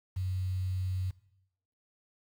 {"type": "tone with quantisation", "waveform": "sine", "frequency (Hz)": 92.9, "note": "F#2", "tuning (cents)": 7, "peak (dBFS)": -30, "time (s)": [0.16, 1.11], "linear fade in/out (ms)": 10, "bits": 9, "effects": ["noise-tail reverb RT60 0.8 s tail -19 dB re dry"]}